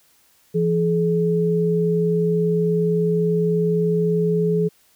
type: tone pair together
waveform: sine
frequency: 168.8 / 425.3 Hz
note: E3 / G#4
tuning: +41 / +41 cents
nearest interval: octave + major third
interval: 1600 cents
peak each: -19 dBFS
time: 0.54-4.69 s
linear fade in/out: 20 ms
effects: white hiss -58 dBFS RMS until 4.95 s